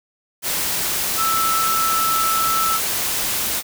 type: tone in noise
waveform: sine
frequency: 1318.5 Hz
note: E6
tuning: in tune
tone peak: -18 dBFS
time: 1.16-2.8 s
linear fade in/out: 50 ms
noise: white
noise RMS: -22 dBFS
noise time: 0.42-3.63 s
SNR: +1 dB
effects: none